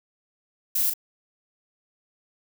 violet noise with echo, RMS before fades -24 dBFS, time 0.75-0.9 s, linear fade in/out 5 ms, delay 38 ms, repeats 1, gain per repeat -5 dB, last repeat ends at 0.938 s, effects none

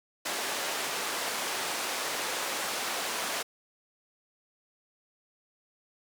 pink band-pass noise, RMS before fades -33 dBFS, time 0.25-3.43 s, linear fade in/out 10 ms, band 510 to 11000 Hz, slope 12 dB/octave, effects none

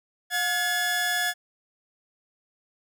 sawtooth tone pair together, 715.5 / 1700 Hz, F5 / G#6, +42 / +40 cents, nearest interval octave + minor third, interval 1498 cents, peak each -26 / -21 dBFS, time 0.3-1.34 s, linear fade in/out 50 ms, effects none

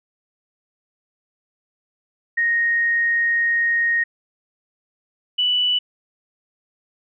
sine tone pair in turn, 1864.7 / 2966 Hz, A#6 / F#7, 0 / +4 cents, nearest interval minor sixth, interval 804 cents, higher second, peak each -16 dBFS, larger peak neither, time 2.37-4.04 / 5.38-5.79 s, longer first, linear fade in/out 10 ms, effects none

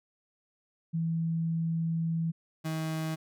sine / 35% pulse tone pair in turn, 164.4 / 158.98 Hz, E3 / D#3, -4 / +38 cents, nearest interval minor second, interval 58 cents, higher first, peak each -27 / -29 dBFS, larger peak first, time 0.93-2.32 / 2.64-3.16 s, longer first, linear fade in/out 20 ms, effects none

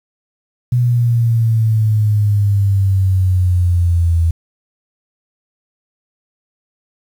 sine exponential sweep, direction down, 123.47 to 82.41 Hz, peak -10 dBFS, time 0.72-4.31 s, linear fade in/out 5 ms, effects 7-bit

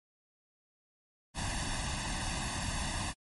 pink noise with comb filter, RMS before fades -35 dBFS, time 1.34-3.14 s, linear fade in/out 50 ms, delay 1.1 ms, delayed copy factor +0.95, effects MP3 48 kbps

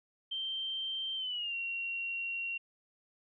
sine tone with pitch glide, 3136 to 2746 Hz, G7 to F7, 0 to -30 cents, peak -34 dBFS, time 0.31-2.58 s, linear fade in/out 10 ms, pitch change -230 cents, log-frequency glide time 1.16-1.55 s, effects none

